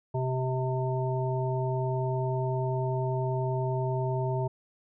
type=harmonic tone; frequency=129.3 Hz; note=C3; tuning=20 cents flat; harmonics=1 / 3 / 5 / 7; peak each=-28 / -33 / -35 / -36 dBFS; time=0.14-4.48 s; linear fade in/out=10 ms; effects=none